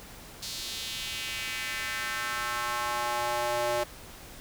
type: tone with high-pass filter sweep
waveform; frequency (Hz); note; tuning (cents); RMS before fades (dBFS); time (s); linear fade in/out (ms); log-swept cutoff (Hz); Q
square; 120; B2; -49; -32; 0.42-3.84; 10; 4500 to 550; 2.1
effects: pink hiss -47 dBFS RMS until 4.4 s